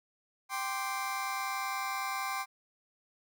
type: chord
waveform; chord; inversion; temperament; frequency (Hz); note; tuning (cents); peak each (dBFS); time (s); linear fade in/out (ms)
30% pulse; G suspended fourth; none; just; 784 / 1045.3 / 1176; G5 / C6 / D6; 0 / -2 / +2; -35 / -34 / -36; 0.49-2.46; 50
effects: none